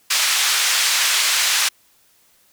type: band-pass noise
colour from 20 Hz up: white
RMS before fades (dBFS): -18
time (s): 0.1-1.69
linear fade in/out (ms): 10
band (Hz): 1300 to 6400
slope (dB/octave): 12
effects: white hiss -57 dBFS RMS until 2.52 s